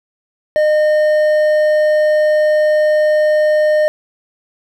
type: tone with hard clipping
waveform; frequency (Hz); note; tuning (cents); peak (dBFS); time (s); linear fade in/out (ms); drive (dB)
triangle; 610; D#5; -34; -11; 0.56-3.88; 0; 9
effects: none